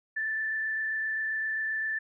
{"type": "tone with frequency modulation", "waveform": "sine", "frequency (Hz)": 1760, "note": "A6", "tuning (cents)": 0, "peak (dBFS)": -28, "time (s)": [0.16, 1.99], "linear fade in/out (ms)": 10, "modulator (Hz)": 27.6, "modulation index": 0.8, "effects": []}